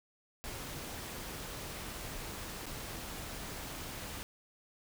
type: noise with dropouts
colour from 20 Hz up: pink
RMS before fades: -43 dBFS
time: 0.44-4.23 s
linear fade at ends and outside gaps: 0 ms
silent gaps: 2.658-2.665 s
effects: none

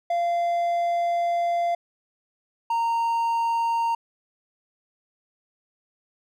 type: tone pair in turn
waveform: triangle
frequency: 690 / 924.5 Hz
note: F5 / A#5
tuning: -21 / -15 cents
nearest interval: perfect fourth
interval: 506 cents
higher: second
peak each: -19 dBFS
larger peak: neither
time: 0.1-1.75 / 2.7-3.95 s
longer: first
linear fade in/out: 5 ms
effects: none

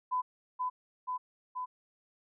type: tone with echo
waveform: sine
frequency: 1005 Hz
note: B5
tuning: 30 cents sharp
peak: -28 dBFS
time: 0.11-0.22 s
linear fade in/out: 20 ms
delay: 480 ms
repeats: 3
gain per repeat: -2 dB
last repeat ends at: 1.66 s
effects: none

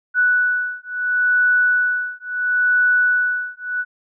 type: beating tone pair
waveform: sine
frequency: 1480 / 1480.73 Hz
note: F#6 / F#6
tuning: 0 / +1 cents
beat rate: 0.73 Hz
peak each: -18 dBFS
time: 0.14-3.85 s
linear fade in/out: 50 ms
effects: none

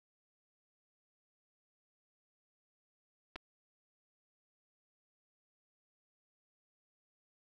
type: clicks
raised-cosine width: 0.3 ms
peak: -28 dBFS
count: 2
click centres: 3.358 / 3.361 s
effects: none

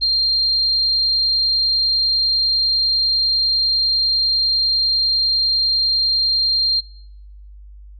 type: tone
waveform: sine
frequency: 4190 Hz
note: C8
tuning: 2 cents sharp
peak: -14 dBFS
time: 0.01-6.81 s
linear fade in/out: 20 ms
effects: noise-tail reverb RT60 0.8 s tail -23 dB re dry + added 50 Hz sine -37 dBFS peak until 7.99 s

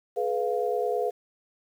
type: chord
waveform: sine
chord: F diminished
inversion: first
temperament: equal with one note detuned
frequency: 424.5 / 493.9 / 698.5 Hz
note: Ab4 / Cb5 / F5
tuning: +38 / 0 / 0 cents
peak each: -28 / -28 / -30 dBFS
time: 0.16-1.11 s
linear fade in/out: 20 ms
effects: 9-bit

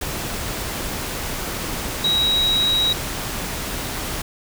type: tone in noise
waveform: sine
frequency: 3835 Hz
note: A#7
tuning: 48 cents sharp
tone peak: -16 dBFS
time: 2.04-2.93 s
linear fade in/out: 5 ms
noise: pink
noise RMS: -27 dBFS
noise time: 0.01-4.22 s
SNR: +8 dB
effects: none

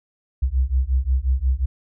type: beating tone pair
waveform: sine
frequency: 62.3 / 67.9 Hz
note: B1 / C#2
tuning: +16 / -35 cents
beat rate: 5.6 Hz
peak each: -20 dBFS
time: 0.42-1.66 s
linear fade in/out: 10 ms
effects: none

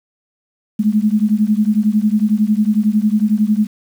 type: beating tone pair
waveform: sine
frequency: 207.7 / 218.7 Hz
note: G#3 / A3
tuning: 0 / -10 cents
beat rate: 11 Hz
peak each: -14 / -15 dBFS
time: 0.79-3.67 s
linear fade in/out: 10 ms
effects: 7-bit

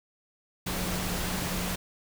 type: tone in noise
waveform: sine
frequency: 180.9 Hz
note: F#3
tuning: 39 cents flat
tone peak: -35 dBFS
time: 0.66-1.76 s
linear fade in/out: 10 ms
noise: pink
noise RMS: -32 dBFS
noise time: 0.66-1.76 s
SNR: -6 dB
effects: none

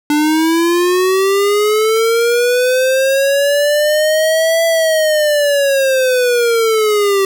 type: linear two-way sweep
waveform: square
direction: up then down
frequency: 294.1 to 665 to 386.1 Hz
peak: -11 dBFS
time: 0.1-7.25 s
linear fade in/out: 2 ms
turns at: 4.65 s
effects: none

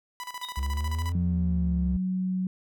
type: tone with tremolo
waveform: sawtooth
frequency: 991 Hz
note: B5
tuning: 6 cents sharp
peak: -30 dBFS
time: 0.2-1.12 s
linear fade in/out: 0 ms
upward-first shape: square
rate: 14 Hz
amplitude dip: 75%
type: tone with exponential decay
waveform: triangle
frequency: 3741 Hz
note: A#7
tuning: 5 cents sharp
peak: -30 dBFS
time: 0.43-0.63 s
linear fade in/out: 5 ms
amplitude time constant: 42 ms
type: exponential two-way sweep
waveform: triangle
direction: up then down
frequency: 66.5 to 87.31 to 66.5 Hz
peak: -24 dBFS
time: 0.57-1.97 s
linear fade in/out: 5 ms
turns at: 1.14 s
type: tone with pitch glide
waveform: sine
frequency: 176.2 to 185.5 Hz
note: F3 to F#3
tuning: +16 to +5 cents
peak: -25 dBFS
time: 1.15-2.47 s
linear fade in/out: 2 ms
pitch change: +89 cents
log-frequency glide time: 1.76-2.01 s
effects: none

